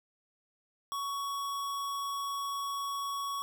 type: tone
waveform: square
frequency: 1118 Hz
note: C#6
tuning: 14 cents sharp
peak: -34 dBFS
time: 0.92-3.42 s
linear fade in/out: 0 ms
effects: none